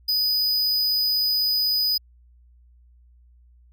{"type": "tone", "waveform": "square", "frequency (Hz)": 4978, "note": "D#8", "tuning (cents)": 0, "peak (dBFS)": -20, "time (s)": [0.08, 1.98], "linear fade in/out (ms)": 10, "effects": ["added 60 Hz sine -51 dBFS peak until 3.72 s"]}